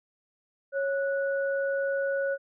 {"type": "tone pair together", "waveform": "sine", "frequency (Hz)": [551, 1472.1], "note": ["C#5", "F#6"], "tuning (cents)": [-11, -9], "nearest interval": "octave + perfect fourth", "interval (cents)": 1702, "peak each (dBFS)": [-26, -33], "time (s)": [0.72, 2.38], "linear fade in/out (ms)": 50, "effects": []}